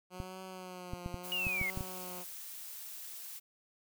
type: tone with vibrato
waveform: 10% pulse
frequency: 182 Hz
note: F#3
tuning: 28 cents flat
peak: -36 dBFS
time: 0.1-2.25 s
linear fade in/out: 50 ms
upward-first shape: triangle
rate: 0.77 Hz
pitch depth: 59 cents each way
type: clicks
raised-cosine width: 5 ms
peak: -26 dBFS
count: 8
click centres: 0.202 / 0.935 / 1.061 / 1.143 / 1.468 / 1.614 / 1.774 / 1.808 s
type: noise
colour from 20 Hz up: blue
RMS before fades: -46 dBFS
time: 1.23-3.4 s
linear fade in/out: 20 ms
type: linear sweep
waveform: sine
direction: down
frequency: 2899 to 2068 Hz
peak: -32 dBFS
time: 1.32-1.7 s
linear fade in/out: 0 ms
effects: none